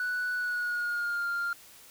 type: tone with pitch glide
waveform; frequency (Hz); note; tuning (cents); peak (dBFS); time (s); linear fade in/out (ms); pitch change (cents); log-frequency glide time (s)
sine; 1481 to 1397.9; F#6 to F6; +1 to +1; -26; 0-1.53; 2; -100; 0.35-1.27
effects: tanh soft clip ceiling -27 dBFS + white hiss -53 dBFS RMS until 1.9 s